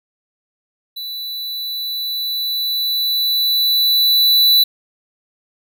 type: tone with level ramp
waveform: square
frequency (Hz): 3970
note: B7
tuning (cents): +8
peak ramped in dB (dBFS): -26 to -9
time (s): 0.96-4.64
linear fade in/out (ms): 10
effects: none